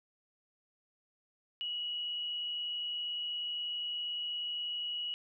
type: tone with amplitude modulation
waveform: sine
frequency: 2918 Hz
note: F#7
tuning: 25 cents flat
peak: -33 dBFS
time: 1.61-5.14 s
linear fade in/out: 0 ms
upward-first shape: sine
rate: 157 Hz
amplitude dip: 30%
effects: none

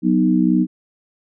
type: chord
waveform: sine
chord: B major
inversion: second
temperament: equal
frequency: 185 / 246.9 / 311.1 Hz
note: F#3 / B3 / D#4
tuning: 0 / 0 / 0 cents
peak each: -17 dBFS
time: 0.02-0.67 s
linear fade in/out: 50 ms
effects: none

